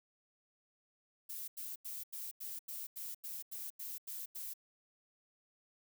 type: noise bursts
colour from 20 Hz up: violet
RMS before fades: -44 dBFS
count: 12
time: 1.29-4.538 s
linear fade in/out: 10 ms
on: 190 ms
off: 88 ms
effects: none